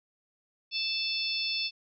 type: harmonic tone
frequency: 880 Hz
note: A5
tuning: in tune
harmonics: 3 / 4 / 5 / 6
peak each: -34 / -35 / -34 / -34 dBFS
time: 0.71-1.71 s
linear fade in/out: 50 ms
effects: none